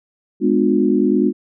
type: chord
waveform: sine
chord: G# diminished seventh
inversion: none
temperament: just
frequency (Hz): 207.7 / 249.2 / 299 / 358.8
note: G#3 / B3 / D4 / F4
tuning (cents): 0 / +16 / +31 / +47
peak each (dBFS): -18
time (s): 0.4-1.33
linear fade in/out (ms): 50
effects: none